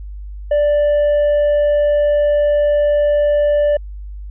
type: tone with hard clipping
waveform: sine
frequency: 587.3 Hz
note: D5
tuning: in tune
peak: -12 dBFS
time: 0.51-3.77 s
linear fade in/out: 5 ms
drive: 2 dB
effects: added 50 Hz sine -27 dBFS peak until 4.3 s + resampled to 8000 Hz